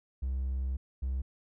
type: tone pair in turn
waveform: triangle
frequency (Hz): 65.41 / 65.41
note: C2 / C2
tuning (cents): 0 / 0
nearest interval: unison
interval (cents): 0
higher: neither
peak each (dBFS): -27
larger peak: neither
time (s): 0.22-0.77 / 1.02-1.22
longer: first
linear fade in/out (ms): 10
effects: tanh soft clip ceiling -24 dBFS